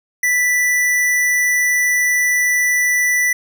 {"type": "tone", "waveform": "square", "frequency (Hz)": 1975.5, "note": "B6", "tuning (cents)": 0, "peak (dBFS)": -14, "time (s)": [0.23, 3.33], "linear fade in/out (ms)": 5, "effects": []}